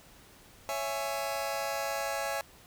sawtooth chord, C# minor, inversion none, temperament just, 554.4 / 665.2 / 831.5 Hz, C#5 / E5 / G#5, 0 / +16 / +2 cents, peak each -32 dBFS, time 0.69-2.41 s, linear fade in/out 0 ms, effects pink hiss -56 dBFS RMS until 2.66 s

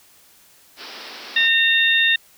white band-pass noise, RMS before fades -37 dBFS, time 0.76-1.5 s, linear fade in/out 50 ms, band 210 to 5500 Hz, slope 96 dB/octave
harmonic tone, 915 Hz, A#5, 32 cents flat, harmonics 2 / 3 / 4, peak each -17 / -20 / -18 dBFS, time 1.36-2.16 s, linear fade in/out 5 ms
effects white hiss -52 dBFS RMS until 2.37 s

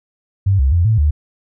sine tone with pitch steps, 97.7 / 67 / 85.9 / 110.5 / 74.3 Hz, G2 / C2 / F2 / A2 / D2, -5 / +42 / -28 / +8 / +21 cents, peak -10 dBFS, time 0.46-1.11 s, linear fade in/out 10 ms, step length 130 ms, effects none

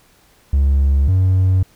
triangle tone pair in turn, 69.3 / 93.77 Hz, C#2 / F#2, 0 / +24 cents, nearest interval perfect fourth, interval 524 cents, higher second, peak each -8 / -8 dBFS, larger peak neither, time 0.53-1.08 / 1.08-1.63 s, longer neither, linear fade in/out 5 ms, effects tanh soft clip ceiling -5 dBFS + pink hiss -53 dBFS RMS until 1.75 s

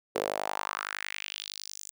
sawtooth tone with high-pass filter sweep, 50.8 Hz, G#1, 38 cents flat, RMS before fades -36 dBFS, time 0.15-1.91 s, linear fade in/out 5 ms, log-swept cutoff 440 to 7700 Hz, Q 3.1, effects none

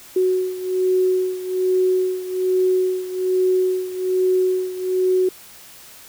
sine beating tone pair, 370 / 371.2 Hz, F#4 / F#4, 0 / +6 cents, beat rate 1.2 Hz, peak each -18 / -22 dBFS, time 0.16-5.29 s, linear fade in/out 5 ms, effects white hiss -43 dBFS RMS until 6.08 s

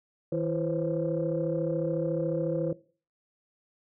sine tone cluster, 159.8 / 334.9 / 502 / 536 Hz, D#3 / E4 / B4 / C5, +47 / +27 / +28 / +42 cents, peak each -31 dBFS, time 0.32-2.73 s, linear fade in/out 5 ms, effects noise-tail reverb RT60 0.4 s tail -19 dB re dry + tanh soft clip ceiling -18 dBFS

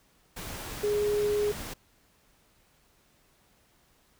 sine tone in noise, 415.3 Hz, G#4, in tune, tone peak -24 dBFS, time 0.83-1.52 s, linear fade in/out 10 ms, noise pink, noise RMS -39 dBFS, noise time 0.36-1.74 s, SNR +12 dB, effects pink hiss -65 dBFS RMS until 4.19 s

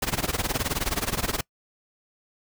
pink noise with tremolo, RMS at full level -24 dBFS, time 0.02-1.41 s, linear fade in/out 5 ms, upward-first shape sine, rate 19 Hz, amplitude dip 90%, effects noise-tail reverb RT60 0.1 s tail -25 dB re dry

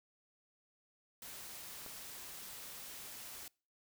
white noise, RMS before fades -49 dBFS, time 1.22-3.48 s, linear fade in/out 2 ms
click, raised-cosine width 1 ms, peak -36 dBFS, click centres 1.863 s
effects noise-tail reverb RT60 0.4 s tail -26 dB re dry

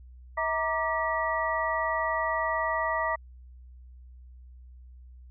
sine tone cluster, 644 / 934 / 1175 / 1934 Hz, E5 / A#5 / D6 / B6, -41 / +3 / +1 / -37 cents, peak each -31 dBFS, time 0.37-3.16 s, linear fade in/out 10 ms, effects added 62 Hz sine -46 dBFS peak until 5.3 s

